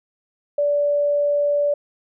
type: tone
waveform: sine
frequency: 580 Hz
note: D5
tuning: 22 cents flat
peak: -16 dBFS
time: 0.58-1.74 s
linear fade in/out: 5 ms
effects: none